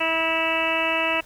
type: harmonic tone with a mistuned harmonic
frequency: 325 Hz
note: E4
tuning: 24 cents flat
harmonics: 1 / 2 / 3 / 4 / 5 / 6 / 7 / 8 / 9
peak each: -32 / -27 / -29 / -31 / -35 / -31 / -32 / -24 / -32 dBFS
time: 0-1.21 s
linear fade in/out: 10 ms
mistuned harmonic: 8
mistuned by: +25 cents
effects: pink hiss -50 dBFS RMS until 1.25 s